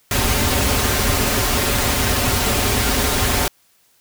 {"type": "noise with comb filter", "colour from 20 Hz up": "pink", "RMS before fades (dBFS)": -18, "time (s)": [0.11, 3.48], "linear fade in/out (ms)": 2, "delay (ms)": 6.1, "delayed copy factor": -0.7, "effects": ["white hiss -58 dBFS RMS until 4 s"]}